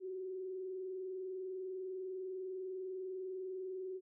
sine tone with vibrato, 374 Hz, F#4, 19 cents sharp, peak -40 dBFS, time 0-4.01 s, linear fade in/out 50 ms, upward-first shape sine, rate 20 Hz, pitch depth 48 cents each way, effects none

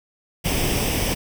pink noise with comb filter, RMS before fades -22 dBFS, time 0.44-1.15 s, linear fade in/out 20 ms, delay 0.36 ms, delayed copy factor +0.6, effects none

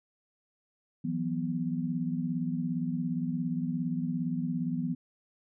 sine chord, E suspended second, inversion none, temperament equal with one note detuned, 164.81 / 182.13 / 246.9 Hz, E3 / F#3 / B3, 0 / -27 / 0 cents, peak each -33 / -35 / -32 dBFS, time 1.04-4.95 s, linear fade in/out 10 ms, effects none

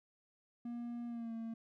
triangle tone with pitch glide, 237.8 to 227.1 Hz, A#3 to A#3, +35 to -45 cents, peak -38 dBFS, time 0.65-1.54 s, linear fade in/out 5 ms, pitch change -80 cents, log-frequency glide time 1.07-1.33 s, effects none

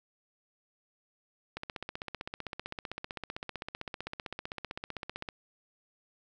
click train, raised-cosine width 0.3 ms, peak -21 dBFS, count 59, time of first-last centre 1.57-5.288 s, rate 15.6 Hz, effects none

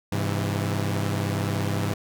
sawtooth chord, Ab augmented, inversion none, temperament equal with one note detuned, 101.22 / 130.81 / 164.81 Hz, Ab2 / C3 / E3, -44 / 0 / 0 cents, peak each -22 / -27 / -26 dBFS, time 0.12-1.94 s, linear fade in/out 5 ms, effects none

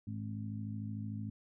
harmonic tone, 53.3 Hz, G#1, 46 cents sharp, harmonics 2 / 3 / 4 / 5, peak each -40 / -52 / -42 / -48 dBFS, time 0.07-1.3 s, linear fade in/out 5 ms, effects none

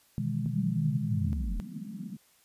sine chord, E major seventh, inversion second, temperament just, 123.61 / 154.51 / 164.81 / 206 Hz, B2 / D#3 / E3 / G#3, +2 / -12 / 0 / -14 cents, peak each -33 / -33 / -37 / -33 dBFS, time 0.18-1.33 s, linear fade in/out 0 ms
sine linear sweep, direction down, 214.5 to 35 Hz, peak -29 dBFS, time 0.46-1.6 s, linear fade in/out 0 ms
pink band-pass noise, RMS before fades -40 dBFS, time 1.25-2.17 s, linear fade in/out 5 ms, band 170 to 230 Hz, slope 48 dB/octave
effects white hiss -64 dBFS RMS until 2.44 s + resampled to 32000 Hz

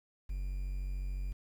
triangle tone with quantisation, 46.85 Hz, F#1, 22 cents sharp, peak -32 dBFS, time 0.29-1.33 s, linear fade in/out 10 ms, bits 10, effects none

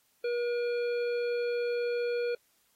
harmonic tone, 480 Hz, B4, 49 cents flat, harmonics 1 / 3 / 5 / 7 / 9, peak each -28 / -42 / -43 / -55 / -49 dBFS, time 0.24-2.35 s, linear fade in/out 5 ms, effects white hiss -70 dBFS RMS until 2.75 s + AAC 48 kbps

